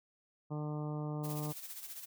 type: harmonic tone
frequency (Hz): 150.3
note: D3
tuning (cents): +40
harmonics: 1 / 2 / 3 / 4 / 5 / 6 / 7 / 8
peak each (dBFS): -37 / -43 / -47 / -49 / -51 / -53 / -54 / -55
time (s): 0.5-1.53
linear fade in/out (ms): 20
type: noise with tremolo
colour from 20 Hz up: blue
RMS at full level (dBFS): -44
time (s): 1.23-2.06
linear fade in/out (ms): 20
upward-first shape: sine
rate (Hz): 15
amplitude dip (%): 60
effects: none